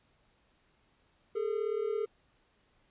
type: tone pair together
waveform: triangle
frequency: 412.3 / 450 Hz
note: G#4 / A4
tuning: -13 / +39 cents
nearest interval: major second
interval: 152 cents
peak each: -31 / -31 dBFS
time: 1.35-2.06 s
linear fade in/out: 10 ms
effects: pink hiss -70 dBFS RMS until 2.9 s + resampled to 8000 Hz